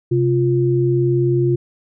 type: tone pair together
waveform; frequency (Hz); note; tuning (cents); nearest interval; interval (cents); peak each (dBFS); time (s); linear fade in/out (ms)
sine; 131.1 / 350; C3 / F4; +4 / +4; octave + perfect fourth; 1700; -16; 0.11-1.56; 10
effects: none

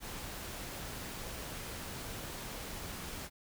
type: noise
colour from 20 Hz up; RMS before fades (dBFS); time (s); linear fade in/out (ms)
pink; -43; 0-3.3; 50
effects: none

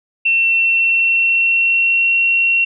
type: tone with pitch glide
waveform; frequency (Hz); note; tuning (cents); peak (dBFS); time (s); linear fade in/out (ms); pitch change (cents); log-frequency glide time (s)
sine; 2700 to 2731; E7 to F7; +41 to -39; -11; 0.25-2.65; 10; +20; 0.36-2.16
effects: none

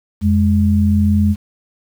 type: tone pair together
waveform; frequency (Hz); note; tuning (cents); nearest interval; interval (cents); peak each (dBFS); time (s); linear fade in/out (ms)
sine; 86.9 / 207.8; F2 / G#3; -8 / +1; octave + minor third; 1509; -13; 0.21-1.36; 50
effects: 7-bit

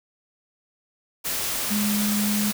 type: tone in noise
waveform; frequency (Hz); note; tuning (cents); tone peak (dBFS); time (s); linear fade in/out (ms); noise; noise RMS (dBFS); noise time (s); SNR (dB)
sine; 207.7; G#3; 0; -22; 1.7-2.52; 20; white; -27; 1.24-2.53; +2
effects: none

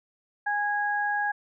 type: tone pair together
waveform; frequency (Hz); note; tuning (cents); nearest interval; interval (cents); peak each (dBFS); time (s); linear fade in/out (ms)
sine; 825 / 1650; G#5 / G#6; -12 / -12; octave; 1200; -27; 0.46-1.32; 10
effects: none

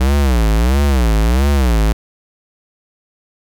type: tone with vibrato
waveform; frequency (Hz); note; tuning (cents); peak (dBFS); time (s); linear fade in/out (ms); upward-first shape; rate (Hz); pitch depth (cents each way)
square; 61.74; B1; 0; -11; 0-1.93; 10; sine; 1.5; 260
effects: none

